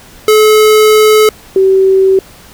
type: tone pair in turn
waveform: square / sine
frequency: 430 / 383.1 Hz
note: A4 / G4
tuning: -40 / -40 cents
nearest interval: major second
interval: 200 cents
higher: first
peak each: -4 dBFS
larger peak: neither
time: 0.28-1.29 / 1.56-2.19 s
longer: first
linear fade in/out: 2 ms
effects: pink hiss -37 dBFS RMS until 2.53 s